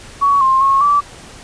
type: tone with pitch steps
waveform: sine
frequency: 1123 / 1059 / 1090 / 1158 Hz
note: C#6 / C6 / C#6 / D6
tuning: +22 / +21 / -29 / -25 cents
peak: -9 dBFS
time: 0.21-1.01 s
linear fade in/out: 20 ms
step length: 200 ms
effects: pink hiss -37 dBFS RMS until 1.43 s + resampled to 22050 Hz